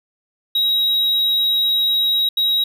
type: tone bursts at uneven times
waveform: triangle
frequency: 3827 Hz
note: A#7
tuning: 45 cents sharp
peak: -13 dBFS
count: 2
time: 0.55-2.29 / 2.37-2.64 s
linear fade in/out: 5 ms
effects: none